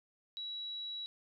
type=tone; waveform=sine; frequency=3900 Hz; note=B7; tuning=23 cents flat; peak=-39 dBFS; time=0.37-1.06 s; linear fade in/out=0 ms; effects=none